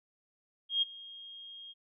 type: tone with ADSR envelope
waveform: sine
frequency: 3244 Hz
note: G#7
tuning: 41 cents flat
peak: -24 dBFS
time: 0.69-1.74 s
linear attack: 130 ms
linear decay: 19 ms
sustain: -21 dB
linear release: 32 ms
effects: none